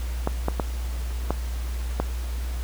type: clicks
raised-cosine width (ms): 1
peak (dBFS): -9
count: 5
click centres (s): 0.274 / 0.484 / 0.598 / 1.306 / 2
effects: added 60 Hz sine -26 dBFS peak until 2.63 s + pink hiss -42 dBFS RMS until 2.63 s